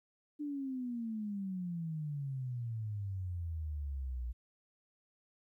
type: exponential sweep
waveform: sine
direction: down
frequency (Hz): 300 to 58.6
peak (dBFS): -36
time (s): 0.39-4.33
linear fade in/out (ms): 20
effects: 13-bit